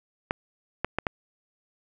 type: clicks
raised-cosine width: 0.5 ms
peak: -10 dBFS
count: 4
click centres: 0.309 / 0.846 / 0.986 / 1.068 s
effects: none